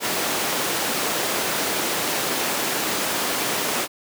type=high-pass noise; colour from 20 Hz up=pink; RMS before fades=-24 dBFS; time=0-3.88 s; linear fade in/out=50 ms; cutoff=290 Hz; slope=12 dB/octave; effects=none